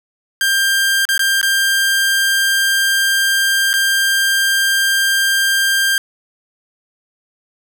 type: tone with dropouts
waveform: sawtooth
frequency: 1590 Hz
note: G6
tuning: 24 cents sharp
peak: -9 dBFS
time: 0.41-5.98 s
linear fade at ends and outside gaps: 1 ms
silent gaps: 1.053-1.089 / 1.178-1.193 / 1.414-1.429 / 3.731-3.738 s
effects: none